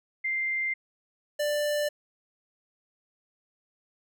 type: tone pair in turn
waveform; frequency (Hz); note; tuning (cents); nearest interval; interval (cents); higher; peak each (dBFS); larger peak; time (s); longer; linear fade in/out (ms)
sine / square; 2093 / 590.7; C7 / D5; 0 / +10; octave + minor seventh; 2190; first; -26; neither; 0.24-0.74 / 1.39-1.89; neither; 10
effects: none